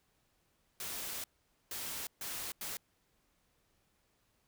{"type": "noise bursts at uneven times", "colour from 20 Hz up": "white", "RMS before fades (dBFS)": -41, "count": 4, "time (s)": [[0.8, 1.24], [1.71, 2.07], [2.21, 2.52], [2.61, 2.77]], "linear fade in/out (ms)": 2, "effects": ["pink hiss -75 dBFS RMS until 4.47 s"]}